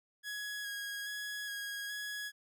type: tone with vibrato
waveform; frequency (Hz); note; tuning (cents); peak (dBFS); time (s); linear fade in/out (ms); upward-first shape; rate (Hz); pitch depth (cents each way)
sawtooth; 1661.2; G#6; 0; -35; 0.23-2.32; 50; square; 1.2; 15
effects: none